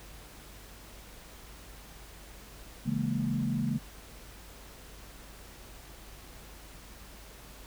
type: chord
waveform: sine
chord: A# half-diminished seventh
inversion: first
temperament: equal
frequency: 138.59 / 164.81 / 207.7 / 233.1 Hz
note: C#3 / E3 / G#3 / A#3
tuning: 0 / 0 / 0 / 0 cents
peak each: -33 / -36 / -33 / -32 dBFS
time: 2.85-3.79 s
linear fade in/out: 20 ms
effects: added 50 Hz sine -51 dBFS peak until 7.66 s + pink hiss -51 dBFS RMS until 7.66 s

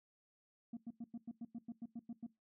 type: tone bursts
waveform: sine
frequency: 233.1 Hz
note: A#3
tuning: in tune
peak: -40 dBFS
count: 12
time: 0.73-2.266 s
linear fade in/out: 5 ms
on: 40 ms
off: 96 ms
effects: noise-tail reverb RT60 0.2 s tail -20 dB re dry + tanh soft clip ceiling -41 dBFS

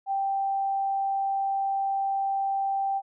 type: tone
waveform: sine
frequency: 784 Hz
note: G5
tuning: in tune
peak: -24 dBFS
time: 0.06-3.02 s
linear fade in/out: 50 ms
effects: none

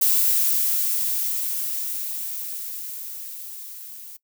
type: noise with level ramp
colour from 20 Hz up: violet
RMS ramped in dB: -18 to -40 dBFS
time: 0.01-4.17 s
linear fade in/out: 10 ms
effects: noise-tail reverb RT60 0.1 s tail -19 dB re dry

